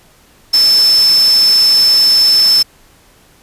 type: tone in noise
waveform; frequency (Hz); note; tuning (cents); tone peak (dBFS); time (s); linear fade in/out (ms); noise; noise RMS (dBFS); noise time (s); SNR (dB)
sine; 5274; E8; 0; -6; 0.53-2.63; 10; white; -22; 0.53-2.63; +13
effects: pink hiss -47 dBFS RMS until 3.42 s + resampled to 32000 Hz